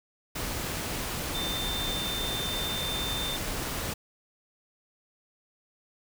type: tone in noise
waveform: sine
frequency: 3584 Hz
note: A7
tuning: 31 cents sharp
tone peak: -32 dBFS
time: 1.34-3.37 s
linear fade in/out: 10 ms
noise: pink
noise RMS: -33 dBFS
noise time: 0.35-3.94 s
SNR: -2 dB
effects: none